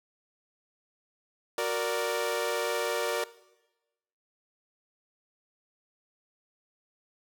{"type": "chord", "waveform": "sawtooth", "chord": "Gb augmented", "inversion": "none", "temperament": "equal", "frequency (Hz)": [370, 466.2, 587.3], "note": ["Gb4", "Bb4", "D5"], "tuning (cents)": [0, 0, 0], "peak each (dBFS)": [-31, -27, -28], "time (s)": [1.58, 3.24], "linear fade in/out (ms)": 2, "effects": ["noise-tail reverb RT60 1.0 s tail -18 dB re dry"]}